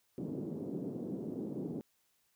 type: band-pass noise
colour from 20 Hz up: white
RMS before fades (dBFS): -40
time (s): 0.18-1.81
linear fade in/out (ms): 0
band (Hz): 150 to 370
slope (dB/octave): 24
effects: white hiss -75 dBFS RMS until 2.35 s